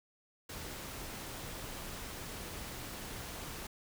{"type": "noise", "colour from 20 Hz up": "pink", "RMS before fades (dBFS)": -44, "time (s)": [0.49, 3.67], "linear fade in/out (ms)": 5, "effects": []}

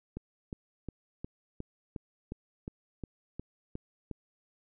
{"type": "click train", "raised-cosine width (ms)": 3, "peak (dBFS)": -25, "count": 12, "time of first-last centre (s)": [0.17, 4.113], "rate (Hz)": 2.79, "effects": []}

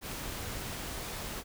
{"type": "noise", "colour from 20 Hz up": "pink", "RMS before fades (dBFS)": -39, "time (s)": [0.01, 1.44], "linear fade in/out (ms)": 50, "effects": []}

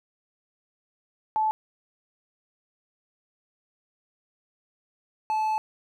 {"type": "tone pair in turn", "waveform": ["sine", "triangle"], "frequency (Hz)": [868, 868], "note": ["A5", "A5"], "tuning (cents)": [-24, -24], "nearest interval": "unison", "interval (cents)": 0, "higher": "neither", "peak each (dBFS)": -21, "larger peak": "neither", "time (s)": [[1.36, 1.51], [5.3, 5.58]], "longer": "second", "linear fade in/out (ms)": 0, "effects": []}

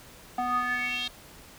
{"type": "tone with band-pass filter sweep", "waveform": "square", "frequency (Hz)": 246.9, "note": "B3", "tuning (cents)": 0, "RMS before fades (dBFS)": -29, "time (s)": [0.38, 1.08], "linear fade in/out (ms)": 5, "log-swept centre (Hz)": [860, 3600], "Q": 5.9, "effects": ["pink hiss -50 dBFS RMS until 1.58 s"]}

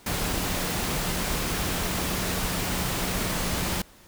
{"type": "tone in noise", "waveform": "sine", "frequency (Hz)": 180.8, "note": "F#3", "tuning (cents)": -40, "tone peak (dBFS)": -36, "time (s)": [0.06, 3.82], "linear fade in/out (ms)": 5, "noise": "pink", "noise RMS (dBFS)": -28, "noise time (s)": [0.06, 3.82], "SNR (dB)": -11, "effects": ["pink hiss -53 dBFS RMS until 4.07 s"]}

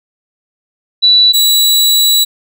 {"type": "tone pair in turn", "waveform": ["sine", "sawtooth"], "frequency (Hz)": [3951, 3926], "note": ["B7", "B7"], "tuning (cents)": [0, -11], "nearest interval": "unison", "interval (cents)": 11, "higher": "first", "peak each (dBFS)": -4, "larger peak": "neither", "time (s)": [[1.02, 1.33], [1.33, 2.25]], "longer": "second", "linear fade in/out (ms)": 20, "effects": []}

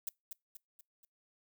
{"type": "noise with echo", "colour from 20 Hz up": "violet", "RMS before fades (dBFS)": -38, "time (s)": [0.07, 0.09], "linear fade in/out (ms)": 2, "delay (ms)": 240, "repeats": 4, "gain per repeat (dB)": -6, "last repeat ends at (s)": 1.05, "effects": ["noise-tail reverb RT60 0.2 s tail -25 dB re dry"]}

